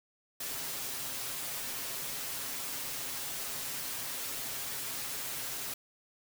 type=noise with comb filter; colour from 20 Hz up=white; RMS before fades=-38 dBFS; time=0.4-5.74 s; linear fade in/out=5 ms; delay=7.4 ms; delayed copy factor=+0.7; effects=none